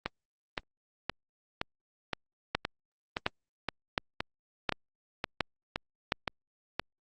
two click trains, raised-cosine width 0.3 ms, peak -14 / -10 dBFS, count 14 / 6, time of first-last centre 0.06-6.796 / 2.55-6.121 s, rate 1.93 / 1.4 Hz, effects Opus 24 kbps

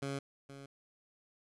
15% pulse tone with echo, 138.59 Hz, C#3, in tune, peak -30 dBFS, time 0.02-0.19 s, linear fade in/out 5 ms, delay 470 ms, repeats 1, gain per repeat -12 dB, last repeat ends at 0.66 s, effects resampled to 24000 Hz + 12-bit

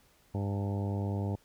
harmonic tone with a mistuned harmonic, 100 Hz, G2, 35 cents sharp, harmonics 1 / 2 / 3 / 4 / 5 / 6 / 7 / 8 / 9, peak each -31 / -37 / -41 / -43 / -45 / -47 / -48 / -49 / -50 dBFS, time 0.34-1.36 s, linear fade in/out 10 ms, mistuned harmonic 8, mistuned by +63 cents, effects pink hiss -65 dBFS RMS until 1.44 s

